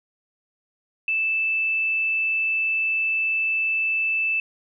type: tone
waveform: sine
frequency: 2637 Hz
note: E7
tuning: in tune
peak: -20 dBFS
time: 1.08-4.4 s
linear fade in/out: 2 ms
effects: none